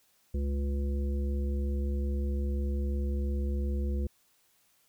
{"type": "harmonic tone with a mistuned harmonic", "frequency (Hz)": 70.6, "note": "C#2", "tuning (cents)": 32, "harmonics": [1, 3, 5, 7], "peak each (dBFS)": [-28, -38, -42, -45], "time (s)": [0.34, 4.07], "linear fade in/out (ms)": 5, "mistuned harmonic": 1, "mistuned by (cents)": -46, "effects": ["white hiss -68 dBFS RMS until 4.88 s"]}